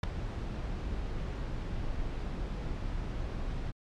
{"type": "noise with ADSR envelope", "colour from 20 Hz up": "brown", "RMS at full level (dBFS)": -18, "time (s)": [0.03, 3.72], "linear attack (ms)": 6, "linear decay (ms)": 5, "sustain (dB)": -17, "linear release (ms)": 22, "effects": ["low-pass 5000 Hz 12 dB/octave", "MP3 96 kbps"]}